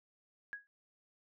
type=tone with exponential decay; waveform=sine; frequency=1660 Hz; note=G#6; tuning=1 cent flat; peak=-36 dBFS; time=0.53-0.67 s; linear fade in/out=0 ms; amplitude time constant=29 ms; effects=none